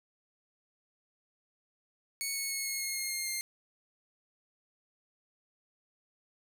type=tone with pitch steps; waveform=10% pulse; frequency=2217 / 2202 / 2186 / 2171 / 2156 / 2141 / 2127 / 2112 Hz; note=C#7 / C#7 / C#7 / C#7 / C#7 / C7 / C7 / C7; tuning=0 / -12 / -25 / -37 / -49 / +39 / +28 / +16 cents; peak=-24 dBFS; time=2.21-3.41 s; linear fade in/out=0 ms; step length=150 ms; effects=none